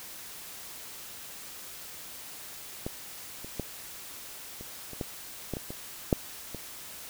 clicks, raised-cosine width 2 ms, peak -19 / -28 / -18 / -29 / -29 / -18 / -18 / -22 / -24 / -8 / -24 dBFS, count 11, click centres 2.865 / 3.446 / 3.597 / 4.61 / 4.933 / 5.012 / 5.537 / 5.569 / 5.705 / 6.128 / 6.547 s, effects white hiss -44 dBFS RMS until 7.09 s

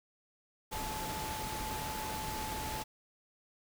sine tone in noise, 868 Hz, A5, 24 cents flat, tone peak -40 dBFS, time 0.71-2.84 s, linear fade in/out 20 ms, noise pink, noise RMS -40 dBFS, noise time 0.71-2.84 s, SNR -3 dB, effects none

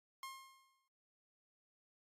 sawtooth tone with exponential decay, 1068 Hz, C6, 35 cents sharp, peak -40 dBFS, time 0.23-0.88 s, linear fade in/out 1 ms, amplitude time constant 140 ms, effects noise-tail reverb RT60 0.2 s tail -23 dB re dry + AAC 48 kbps

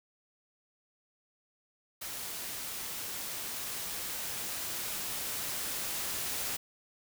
white noise with level ramp, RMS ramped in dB -40 to -35 dBFS, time 2.01-6.57 s, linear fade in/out 10 ms, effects none

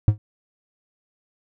triangle tone with exponential decay, 105.1 Hz, G#2, 21 cents sharp, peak -5 dBFS, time 0.08-0.18 s, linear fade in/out 0 ms, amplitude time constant 21 ms, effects none

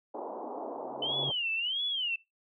white band-pass noise, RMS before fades -39 dBFS, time 0.14-1.32 s, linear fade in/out 10 ms, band 250 to 930 Hz, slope 48 dB/octave
triangle tone with exponential growth, 138.59 Hz, C#3, in tune, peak -32 dBFS, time 0.74-1.3 s, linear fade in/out 5 ms, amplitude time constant 120 ms
sine tone with vibrato, 3002 Hz, F#7, 24 cents sharp, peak -29 dBFS, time 1.02-2.16 s, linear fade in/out 5 ms, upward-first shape sine, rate 1.5 Hz, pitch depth 220 cents each way
effects noise-tail reverb RT60 0.2 s tail -19 dB re dry

